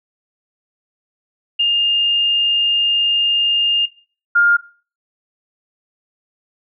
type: tone pair in turn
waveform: sine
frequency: 2819 / 1409.5 Hz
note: F7 / F6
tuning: +16 / +16 cents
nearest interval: octave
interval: 1200 cents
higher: first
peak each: -12 / -9 dBFS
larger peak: second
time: 1.59-3.86 / 4.35-4.57 s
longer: first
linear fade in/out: 10 ms
effects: noise-tail reverb RT60 0.4 s tail -19 dB re dry